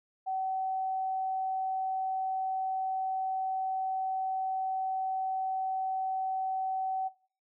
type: tone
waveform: sine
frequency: 760 Hz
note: F#5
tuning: 46 cents sharp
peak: -30 dBFS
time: 0.26-7.09 s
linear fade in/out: 20 ms
effects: noise-tail reverb RT60 0.4 s tail -17 dB re dry